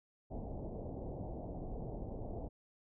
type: low-pass noise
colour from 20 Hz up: pink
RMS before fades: -43 dBFS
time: 0.3-2.49 s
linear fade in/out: 20 ms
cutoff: 780 Hz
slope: 48 dB/octave
effects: none